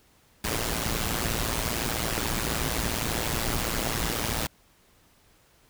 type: noise with amplitude modulation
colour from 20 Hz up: pink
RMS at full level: -25 dBFS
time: 0.44-4.47 s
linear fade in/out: 5 ms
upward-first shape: sine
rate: 114 Hz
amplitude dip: 80%
effects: pink hiss -61 dBFS RMS until 5.69 s